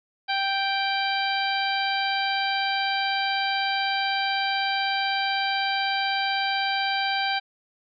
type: harmonic tone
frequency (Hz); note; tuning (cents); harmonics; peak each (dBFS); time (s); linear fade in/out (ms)
784; G5; 0; 1 / 2 / 3 / 4 / 5 / 6; -26 / -29 / -31 / -32 / -33 / -34; 0.28-7.4; 20
effects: none